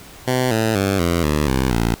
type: tone with pitch steps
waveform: 10% pulse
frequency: 127.3 / 111.46 / 97.6 / 85.45 / 74.82 / 65.52 / 57.36 Hz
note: C3 / A2 / G2 / F2 / D2 / C2 / A#1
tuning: -47 / +23 / -7 / -37 / +33 / +3 / -27 cents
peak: -8 dBFS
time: 0.27-1.95 s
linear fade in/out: 10 ms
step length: 240 ms
effects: pink hiss -41 dBFS RMS until 2 s

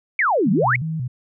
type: exponential two-way sweep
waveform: sine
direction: down then up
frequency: 2321 to 175.2 to 2321 Hz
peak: -15 dBFS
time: 0.19-0.76 s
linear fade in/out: 2 ms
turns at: 0.51 s
type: tone with vibrato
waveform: sine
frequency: 141.6 Hz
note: C#3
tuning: 37 cents sharp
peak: -22 dBFS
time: 0.46-1.08 s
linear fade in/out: 10 ms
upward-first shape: square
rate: 2.8 Hz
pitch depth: 210 cents each way
effects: none

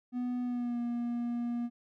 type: tone with pitch glide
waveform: triangle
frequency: 246.9 to 238.4 Hz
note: B3 to A#3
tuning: 0 to +39 cents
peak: -29 dBFS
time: 0.12-1.7 s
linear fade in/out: 50 ms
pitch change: -61 cents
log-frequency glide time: 0.43-0.79 s
effects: none

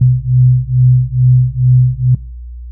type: beating tone pair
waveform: sine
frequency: 125.2 / 127.5 Hz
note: B2 / C3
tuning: +24 / -44 cents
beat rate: 2.3 Hz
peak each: -10 dBFS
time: 0.01-2.15 s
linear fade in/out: 5 ms
effects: noise-tail reverb RT60 0.4 s tail -20 dB re dry + added 60 Hz sine -25 dBFS peak until 2.71 s

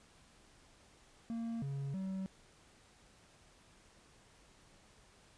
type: tone with pitch steps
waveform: triangle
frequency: 229.8 / 138.6 / 190.6 Hz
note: A#3 / C#3 / G3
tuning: -25 / 0 / -48 cents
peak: -35 dBFS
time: 1.3-2.26 s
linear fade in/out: 0 ms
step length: 320 ms
effects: pink hiss -64 dBFS RMS until 5.37 s + resampled to 22050 Hz

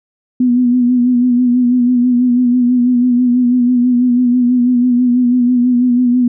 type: tone with vibrato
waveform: sine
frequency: 246.5 Hz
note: B3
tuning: 3 cents flat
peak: -8 dBFS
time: 0.4-6.28 s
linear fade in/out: 5 ms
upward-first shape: sine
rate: 6.1 Hz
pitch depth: 42 cents each way
effects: none

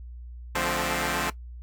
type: chord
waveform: 5% pulse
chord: D minor seventh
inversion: none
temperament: equal with one note detuned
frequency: 146.83 / 174.61 / 216.2 / 261.6 Hz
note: D3 / F3 / A3 / C4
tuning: 0 / 0 / -30 / 0 cents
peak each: -21 / -19 / -21 / -19 dBFS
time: 0.55-1.3 s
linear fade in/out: 2 ms
effects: noise-tail reverb RT60 0.1 s tail -17 dB re dry + added 60 Hz sine -38 dBFS peak until 1.62 s

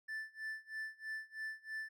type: tone with tremolo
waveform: triangle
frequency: 1760 Hz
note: A6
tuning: in tune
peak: -37 dBFS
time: 0.08-1.89 s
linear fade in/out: 10 ms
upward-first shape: sine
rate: 3.1 Hz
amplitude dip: 95%
effects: none

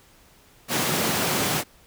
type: high-pass noise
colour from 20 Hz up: pink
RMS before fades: -24 dBFS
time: 0.68-1.64 s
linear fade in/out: 50 ms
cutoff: 120 Hz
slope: 24 dB/octave
effects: pink hiss -55 dBFS RMS until 1.86 s

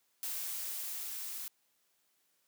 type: noise with level ramp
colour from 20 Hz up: blue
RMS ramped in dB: -38 to -42 dBFS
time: 0.23-1.48 s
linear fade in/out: 0 ms
effects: white hiss -75 dBFS RMS until 2.47 s + high-pass 150 Hz 12 dB/octave

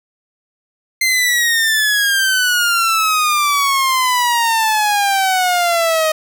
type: exponential sweep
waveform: sawtooth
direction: down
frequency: 2093 to 622.3 Hz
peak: -9 dBFS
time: 1.01-6.12 s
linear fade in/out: 5 ms
effects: none

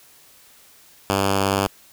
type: tone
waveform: 5% pulse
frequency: 98 Hz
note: G2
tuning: in tune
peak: -7 dBFS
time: 1.1-1.67 s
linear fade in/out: 0 ms
effects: white hiss -51 dBFS RMS until 1.92 s

